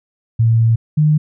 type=tone pair in turn; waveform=sine; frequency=114 / 152.17 Hz; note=A#2 / D#3; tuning=-38 / -38 cents; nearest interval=perfect fourth; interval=500 cents; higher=second; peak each=-9 dBFS; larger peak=neither; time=0.39-0.76 / 0.97-1.18 s; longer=first; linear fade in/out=10 ms; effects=none